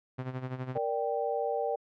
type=tone with tremolo; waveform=sawtooth; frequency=128.7 Hz; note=C3; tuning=28 cents flat; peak=-28 dBFS; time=0.18-0.78 s; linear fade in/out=10 ms; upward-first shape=sine; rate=12 Hz; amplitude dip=70%
type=chord; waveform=sine; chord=G minor; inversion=first; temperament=equal; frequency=466.2 / 587.3 / 784 Hz; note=Bb4 / D5 / G5; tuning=0 / 0 / 0 cents; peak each=-32 / -33 / -33 dBFS; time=0.75-1.76 s; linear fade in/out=10 ms
effects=low-pass 2000 Hz 12 dB/octave